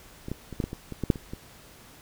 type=clicks; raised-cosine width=3 ms; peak=-22 / -18 / -24 / -14 / -16 / -21 / -22 / -15 / -6 / -24 / -22 dBFS; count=11; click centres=0.284 / 0.316 / 0.527 / 0.602 / 0.64 / 0.731 / 0.923 / 1.037 / 1.102 / 1.158 / 1.335 s; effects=pink hiss -51 dBFS RMS until 2.01 s